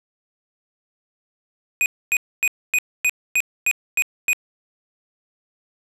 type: tone bursts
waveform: square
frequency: 2489 Hz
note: D#7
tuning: in tune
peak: -16 dBFS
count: 9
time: 1.81-4.331 s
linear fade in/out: 0 ms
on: 49 ms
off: 260 ms
effects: low-pass 12000 Hz 12 dB/octave